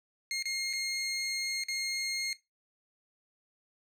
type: tone with dropouts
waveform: 20% pulse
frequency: 2137 Hz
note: C7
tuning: 36 cents sharp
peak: -26 dBFS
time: 0.31-2.33 s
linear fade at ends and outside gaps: 1 ms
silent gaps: 0.425-0.455 / 0.73-0.734 / 1.637-1.684 s
effects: noise-tail reverb RT60 0.2 s tail -18 dB re dry + low-pass 11000 Hz 12 dB/octave